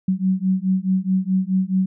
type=beating tone pair; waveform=sine; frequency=185.8 / 190.5 Hz; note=F#3 / G3; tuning=+7 / -49 cents; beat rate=4.7 Hz; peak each=-20 dBFS; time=0.08-1.86 s; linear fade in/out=5 ms; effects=none